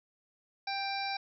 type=harmonic tone with a mistuned harmonic; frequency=788 Hz; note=G5; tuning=9 cents sharp; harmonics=1 / 2 / 3 / 5 / 6 / 7; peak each=-35 / -43 / -39 / -42 / -43 / -44 dBFS; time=0.67-1.17 s; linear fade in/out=5 ms; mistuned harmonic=7; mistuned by=-28 cents; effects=none